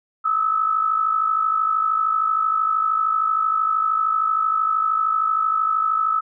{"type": "tone pair together", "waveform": "sine", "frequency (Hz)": [1251, 1304], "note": ["D#6", "E6"], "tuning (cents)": [9, -19], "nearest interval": "minor second", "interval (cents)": 72, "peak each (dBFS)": [-24, -18], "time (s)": [0.24, 6.21], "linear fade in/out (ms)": 20, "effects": []}